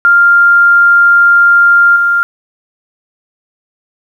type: tone with level steps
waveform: sine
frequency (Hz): 1396.9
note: F6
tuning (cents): 0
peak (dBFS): -3 / -7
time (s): 0.05-2.23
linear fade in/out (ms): 0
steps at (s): 1.96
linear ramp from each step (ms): 2
effects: 7-bit